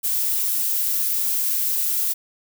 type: noise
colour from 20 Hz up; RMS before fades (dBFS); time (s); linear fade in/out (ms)
violet; -22; 0.03-2.14; 20
effects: none